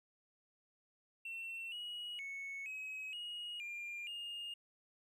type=tone with pitch steps; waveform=triangle; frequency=2703 / 2904 / 2208 / 2548 / 2883 / 2397 / 2836 Hz; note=E7 / F#7 / C#7 / D#7 / F#7 / D7 / F7; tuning=+43 / -33 / -7 / +41 / -46 / +35 / +26 cents; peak=-40 dBFS; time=1.25-4.54 s; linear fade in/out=5 ms; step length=470 ms; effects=tanh soft clip ceiling -37 dBFS